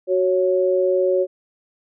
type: tone pair together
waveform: sine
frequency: 371.3 / 554 Hz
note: F#4 / C#5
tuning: +6 / -1 cents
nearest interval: perfect fifth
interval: 693 cents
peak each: -18 dBFS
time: 0.07-1.27 s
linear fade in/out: 50 ms
effects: none